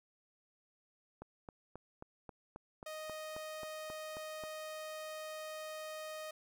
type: click train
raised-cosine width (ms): 1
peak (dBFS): -33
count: 13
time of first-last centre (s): 1.22-4.437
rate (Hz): 3.73
type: tone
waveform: sawtooth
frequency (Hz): 622.3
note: D#5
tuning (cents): 0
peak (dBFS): -39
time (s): 2.86-6.31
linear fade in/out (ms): 5
effects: 12-bit